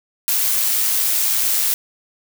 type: noise with amplitude modulation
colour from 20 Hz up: blue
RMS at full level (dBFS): -17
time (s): 0.28-1.74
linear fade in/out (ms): 0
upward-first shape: sine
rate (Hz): 107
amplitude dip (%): 25
effects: none